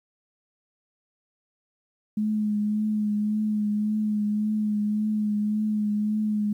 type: tone with vibrato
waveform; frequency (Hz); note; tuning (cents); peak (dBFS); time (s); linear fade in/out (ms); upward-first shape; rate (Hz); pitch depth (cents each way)
sine; 211.4; G#3; +31; -22; 2.17-6.53; 5; triangle; 1.8; 29
effects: 10-bit